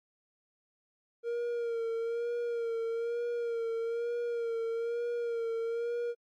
triangle tone with vibrato, 466.2 Hz, A#4, in tune, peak -29 dBFS, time 1.23-6.15 s, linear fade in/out 50 ms, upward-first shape sine, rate 1.1 Hz, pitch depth 38 cents each way, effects AAC 64 kbps

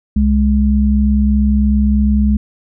sine tone pair together, 66 / 209.1 Hz, C2 / G#3, +16 / +12 cents, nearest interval octave + minor sixth, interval 1996 cents, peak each -12 dBFS, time 0.16-2.37 s, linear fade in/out 5 ms, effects none

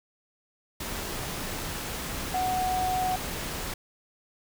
sine tone in noise, 740 Hz, F#5, in tune, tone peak -25 dBFS, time 2.34-3.16 s, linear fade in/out 5 ms, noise pink, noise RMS -34 dBFS, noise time 0.8-3.74 s, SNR +6 dB, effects none

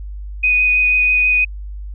sine tone with vibrato, 2489 Hz, D#7, in tune, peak -11 dBFS, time 0.43-1.45 s, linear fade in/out 10 ms, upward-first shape sine, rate 6.2 Hz, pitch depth 10 cents each way, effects added 50 Hz sine -26 dBFS peak until 1.94 s

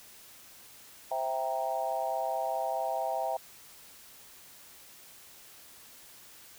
sine chord, C dominant seventh, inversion none, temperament equal, 523.3 / 659.3 / 784 / 932.3 Hz, C5 / E5 / G5 / Bb5, 0 / 0 / 0 / 0 cents, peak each -38 / -33 / -33 / -38 dBFS, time 1.11-3.37 s, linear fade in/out 5 ms, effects white hiss -53 dBFS RMS until 6.58 s

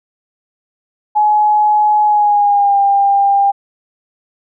sine tone with pitch glide, 844 to 798 Hz, G#5 to G5, +28 to +31 cents, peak -8 dBFS, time 1.15-3.52 s, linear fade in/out 20 ms, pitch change -97 cents, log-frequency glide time 2.04-2.79 s, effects none

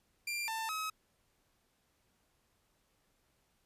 sawtooth tone with pitch steps, 2378 / 892 / 1277 Hz, D7 / A5 / D#6, +21 / +23 / +45 cents, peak -32 dBFS, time 0.27-0.9 s, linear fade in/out 5 ms, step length 210 ms, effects pink hiss -75 dBFS RMS until 3.65 s + resampled to 32000 Hz

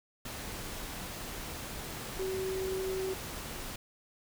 sine tone in noise, 378.8 Hz, F#4, 41 cents sharp, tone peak -32 dBFS, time 2.19-3.14 s, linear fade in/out 5 ms, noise pink, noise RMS -41 dBFS, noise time 0.25-3.76 s, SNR +6 dB, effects none

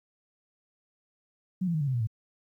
sine tone with pitch steps, 185 / 169.65 / 155.57 / 142.65 / 130.81 / 119.96 / 110 Hz, F#3 / F3 / D#3 / C#3 / C3 / B2 / A2, 0 / -50 / 0 / +50 / 0 / -50 / 0 cents, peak -25 dBFS, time 1.61-2.072 s, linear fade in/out 10 ms, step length 66 ms, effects 11-bit

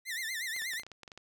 sawtooth tone with vibrato, 1923 Hz, B6, 47 cents flat, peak -31 dBFS, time 0.05-0.83 s, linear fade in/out 50 ms, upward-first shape sine, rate 8.3 Hz, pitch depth 160 cents each way
clicks, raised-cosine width 0.2 ms, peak -30 dBFS, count 11, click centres 0.564 / 0.62 / 0.735 / 0.797 / 0.834 / 0.866 / 0.917 / 1.033 / 1.078 / 1.118 / 1.176 s
effects none

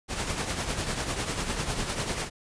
pink noise with tremolo, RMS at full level -28 dBFS, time 0.08-2.3 s, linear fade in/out 50 ms, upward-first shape triangle, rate 10 Hz, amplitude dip 60%, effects resampled to 22050 Hz

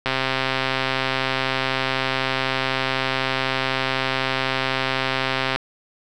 click train, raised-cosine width 0.3 ms, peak -5 dBFS, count 727, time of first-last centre 0.06-5.56 s, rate 132 Hz, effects none

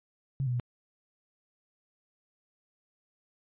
sine tone with pitch steps, 136 / 124 / 121.9 Hz, C#3 / B2 / B2, -33 / +7 / -22 cents, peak -27 dBFS, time 0.4-0.598 s, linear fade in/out 0 ms, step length 66 ms, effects resampled to 8000 Hz

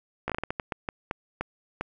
slowing click train, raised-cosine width 0.5 ms, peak -14 dBFS, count 13, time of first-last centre 0.28-1.81 s, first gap 16 ms, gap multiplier 1.34, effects none

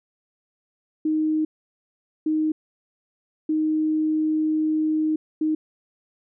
sine tone bursts at uneven times, 311.1 Hz, D#4, in tune, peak -19 dBFS, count 4, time 1.05-1.45 / 2.26-2.52 / 3.49-5.16 / 5.41-5.55 s, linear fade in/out 5 ms, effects none

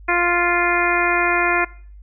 harmonic tone, 349.2 Hz, F4, in tune, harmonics 1 / 2 / 3 / 4 / 5 / 6 / 7, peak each -23 / -23 / -23 / -23 / -23 / -23 / -23 dBFS, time 0.08-1.65 s, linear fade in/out 10 ms, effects noise-tail reverb RT60 0.5 s tail -21 dB re dry + added 50 Hz sine -38 dBFS peak until 2.02 s

